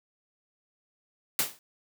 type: noise with exponential decay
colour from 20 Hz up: white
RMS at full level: -22 dBFS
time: 1.39-1.59 s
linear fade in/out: 1 ms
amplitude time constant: 42 ms
effects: high-pass 100 Hz 12 dB/octave